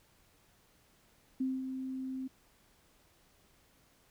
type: tone with ADSR envelope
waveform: sine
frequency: 261.6 Hz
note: C4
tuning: in tune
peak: -29 dBFS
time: 1.4-2.28 s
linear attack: 8 ms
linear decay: 210 ms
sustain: -7 dB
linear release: 13 ms
effects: pink hiss -67 dBFS RMS until 4.1 s